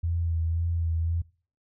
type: tone with vibrato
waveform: sine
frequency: 83.3 Hz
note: E2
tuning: 19 cents sharp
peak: -24 dBFS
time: 0.03-1.22 s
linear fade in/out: 10 ms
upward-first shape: sine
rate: 1.9 Hz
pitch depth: 31 cents each way
effects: noise-tail reverb RT60 0.4 s tail -21 dB re dry